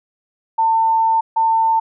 sine tone bursts at uneven times, 898 Hz, A5, 35 cents sharp, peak -12 dBFS, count 2, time 0.58-1.21 / 1.36-1.8 s, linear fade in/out 10 ms, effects none

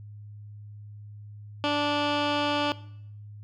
15% pulse tone with low-pass filter, 292.2 Hz, D4, 9 cents flat, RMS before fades -26 dBFS, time 1.64-2.72 s, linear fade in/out 0 ms, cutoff 3500 Hz, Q 2.4, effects noise-tail reverb RT60 0.7 s tail -19 dB re dry + added 104 Hz sine -41 dBFS peak until 3.43 s

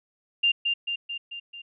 sine tone with echo, 2794 Hz, F7, in tune, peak -18 dBFS, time 0.43-0.52 s, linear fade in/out 10 ms, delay 220 ms, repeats 5, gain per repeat -4 dB, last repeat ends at 1.62 s, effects none

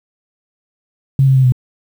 sine tone with pitch steps, 135.8 / 133.4 / 131.4 / 126.2 Hz, C#3 / C3 / C3 / B2, -35 / +34 / +8 / +38 cents, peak -7 dBFS, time 1.19-1.522 s, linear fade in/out 2 ms, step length 83 ms, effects 7-bit

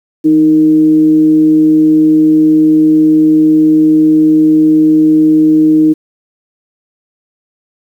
sine tone with frequency modulation, 311.1 Hz, D#4, in tune, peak -4 dBFS, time 0.24-5.94 s, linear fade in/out 20 ms, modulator 148 Hz, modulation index 0.24, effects 7-bit

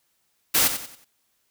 white noise with echo, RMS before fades -19 dBFS, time 0.54-0.68 s, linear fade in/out 10 ms, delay 92 ms, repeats 4, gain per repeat -9 dB, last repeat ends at 1.048 s, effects white hiss -70 dBFS RMS until 1.5 s

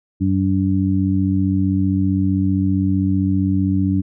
harmonic tone, 95.4 Hz, G2, 47 cents flat, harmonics 1 / 2 / 3, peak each -19 / -19 / -19 dBFS, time 0.2-4.02 s, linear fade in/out 20 ms, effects none

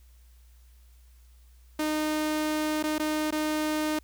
sawtooth tone with dropouts, 307 Hz, D#4, 23 cents flat, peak -22 dBFS, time 1.79-3.99 s, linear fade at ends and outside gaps 5 ms, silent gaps 2.828-2.837 / 2.983-2.996 / 3.308-3.323 s, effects added 60 Hz sine -52 dBFS peak until 4.03 s + white hiss -66 dBFS RMS until 4.03 s

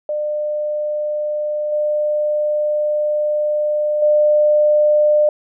sine tone with level steps, 600 Hz, D5, 37 cents sharp, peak -18 / -15 / -10 dBFS, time 0.09-5.29 s, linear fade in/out 2 ms, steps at 1.72 / 4.02 s, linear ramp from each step 5 ms, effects none

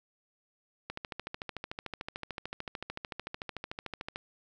click train, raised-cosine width 0.3 ms, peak -21 dBFS, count 45, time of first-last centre 0.9-4.159 s, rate 13.5 Hz, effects none

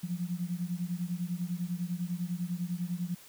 sine beating tone pair, 171.8 / 181.8 Hz, F3 / F#3, -28 / -30 cents, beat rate 10 Hz, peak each -34 / -35 dBFS, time 0.03-3.15 s, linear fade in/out 10 ms, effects white hiss -54 dBFS RMS until 3.28 s

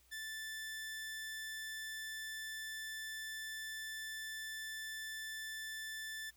sawtooth tone, 1760 Hz, A6, in tune, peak -39 dBFS, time 0.11-6.31 s, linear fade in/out 20 ms, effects added 60 Hz sine -70 dBFS peak until 6.36 s + white hiss -70 dBFS RMS until 6.36 s

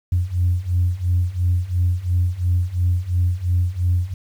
sine beating tone pair, 87.31 / 90.21 Hz, F2 / F#2, 0 / -43 cents, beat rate 2.9 Hz, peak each -20 / -18 dBFS, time 0.12-4.14 s, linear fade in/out 5 ms, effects tanh soft clip ceiling -10 dBFS + 8-bit

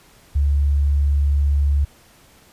sine tone, 71.3 Hz, C#2, 49 cents sharp, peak -14 dBFS, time 0.35-1.85 s, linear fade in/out 10 ms, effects pink hiss -51 dBFS RMS until 2.52 s + resampled to 32000 Hz

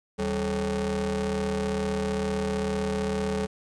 35% pulse ring-modulated tone, 117.7 Hz, A#2, 17 cents sharp, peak -21 dBFS, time 0.18-3.47 s, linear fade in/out 20 ms, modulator 312 Hz, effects resampled to 22050 Hz + 10-bit

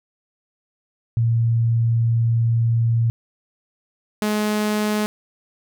sine / sawtooth tone pair in turn, 115.6 / 211.4 Hz, A#2 / G#3, -14 / +31 cents, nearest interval minor seventh, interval 1045 cents, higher second, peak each -15 dBFS, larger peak neither, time 1.17-3.1 / 4.22-5.06 s, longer first, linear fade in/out 0 ms, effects none

